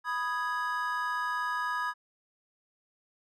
triangle chord, G# minor, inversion first, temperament equal, 987.8 / 1244.5 / 1661.2 Hz, B5 / D#6 / G#6, 0 / 0 / 0 cents, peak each -32 dBFS, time 0.04-1.94 s, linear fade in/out 50 ms, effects none

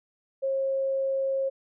sine tone, 539 Hz, C#5, 49 cents flat, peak -24 dBFS, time 0.42-1.5 s, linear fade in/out 20 ms, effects none

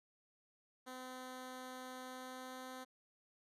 10% pulse tone with pitch glide, 255.8 to 257.4 Hz, C4 to C4, -39 to -28 cents, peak -39 dBFS, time 0.86-2.85 s, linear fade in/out 20 ms, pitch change +11 cents, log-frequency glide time 2.02-2.65 s, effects resampled to 32000 Hz

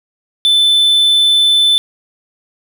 triangle tone, 3520 Hz, A7, in tune, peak -6 dBFS, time 0.45-1.78 s, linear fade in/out 0 ms, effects none

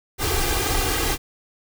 pink noise with comb filter, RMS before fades -22 dBFS, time 0.18-1.18 s, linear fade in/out 50 ms, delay 2.5 ms, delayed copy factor +0.85, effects none

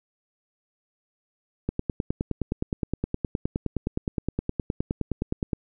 click train, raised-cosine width 3 ms, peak -12 dBFS, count 38, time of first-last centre 1.69-5.532 s, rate 9.63 Hz, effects none

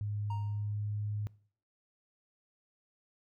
sine tone with pitch glide, 103.83 to 104.61 Hz, G#2 to G#2, 0 to +13 cents, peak -33 dBFS, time 0.01-1.27 s, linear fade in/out 0 ms, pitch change +13 cents, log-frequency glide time 0.43-1.14 s
triangle tone with exponential decay, 932.3 Hz, A#5, in tune, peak -36 dBFS, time 0.3-0.74 s, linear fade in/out 5 ms, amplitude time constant 95 ms
effects noise-tail reverb RT60 0.5 s tail -22 dB re dry

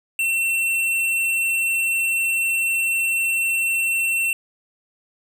triangle tone with hard clipping, 2704 Hz, E7, 43 cents sharp, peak -20 dBFS, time 0.19-4.33 s, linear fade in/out 2 ms, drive 15 dB, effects none

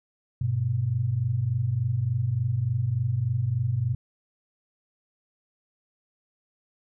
sine tone pair together, 100.1 / 123.52 Hz, G2 / B2, +37 / +1 cents, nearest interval major third, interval 364 cents, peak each -28 / -24 dBFS, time 0.41-3.95 s, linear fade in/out 5 ms, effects none

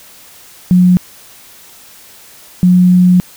sine tone bursts at uneven times, 180.5 Hz, F#3, 43 cents flat, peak -4 dBFS, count 2, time 0.71-0.97 / 2.63-3.2 s, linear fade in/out 0 ms, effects white hiss -39 dBFS RMS until 3.36 s

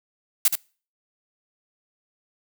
blue noise with echo, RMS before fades -17 dBFS, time 0.45-0.48 s, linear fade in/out 2 ms, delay 74 ms, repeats 1, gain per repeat -6 dB, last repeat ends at 0.554 s, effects noise-tail reverb RT60 0.4 s tail -25 dB re dry

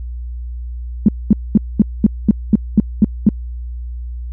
sine tone bursts, 210 Hz, G#3, 19 cents sharp, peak -4 dBFS, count 10, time 1.06-3.29 s, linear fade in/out 2 ms, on 25 ms, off 220 ms, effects added 60 Hz sine -23 dBFS peak until 4.32 s

